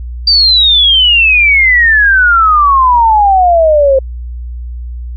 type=exponential sweep; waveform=sine; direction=down; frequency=4700 to 523.3 Hz; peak=-4 dBFS; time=0.27-3.99 s; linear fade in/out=5 ms; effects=added 60 Hz sine -19 dBFS peak until 5.16 s